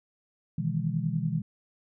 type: chord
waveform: sine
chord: E major seventh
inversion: second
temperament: just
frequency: 123.61 / 154.51 / 164.81 / 206 Hz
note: B2 / D#3 / E3 / G#3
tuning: +2 / -12 / 0 / -14 cents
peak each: -34 / -30 / -30 / -35 dBFS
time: 0.58-1.42 s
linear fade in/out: 5 ms
effects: none